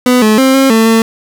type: tone with pitch steps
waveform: 30% pulse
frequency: 249.6 / 215.5 / 264.3 / 268.8 / 223.7 / 225.3 Hz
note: B3 / A3 / C4 / C4 / A3 / A3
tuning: +19 / -36 / +18 / +47 / +29 / +41 cents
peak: -3 dBFS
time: 0.06-1.02 s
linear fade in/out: 2 ms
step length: 160 ms
effects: none